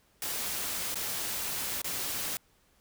white noise with dropouts, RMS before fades -34 dBFS, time 0.22-2.37 s, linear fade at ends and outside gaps 1 ms, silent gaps 0.944-0.956 / 1.818-1.844 s, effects pink hiss -67 dBFS RMS until 2.8 s

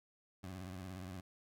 20% pulse tone with vibrato, 92.5 Hz, F#2, in tune, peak -40 dBFS, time 0.43-1.21 s, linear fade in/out 10 ms, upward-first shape triangle, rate 17 Hz, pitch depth 120 cents each way, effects none

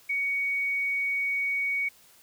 sine tone, 2240 Hz, C#7, 18 cents sharp, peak -25 dBFS, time 0.09-1.89 s, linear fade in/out 10 ms, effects white hiss -57 dBFS RMS until 2.22 s

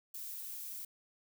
violet noise, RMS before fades -44 dBFS, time 0.14-0.85 s, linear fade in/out 5 ms, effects none

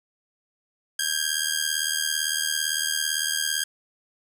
10% pulse ring-modulated tone, 1612 Hz, G6, 48 cents sharp, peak -12 dBFS, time 0.99-3.64 s, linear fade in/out 2 ms, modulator 38.9 Hz, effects none

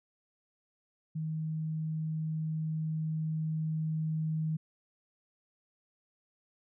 sine tone with level ramp, 157.6 Hz, D#3, 23 cents sharp, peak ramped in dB -32 to -29 dBFS, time 1.15-4.57 s, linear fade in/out 10 ms, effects none

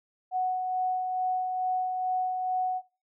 sine tone with tremolo, 740 Hz, F#5, in tune, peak -24 dBFS, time 0.31-2.82 s, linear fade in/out 50 ms, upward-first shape sine, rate 2.3 Hz, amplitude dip 35%, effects noise-tail reverb RT60 0.3 s tail -19 dB re dry

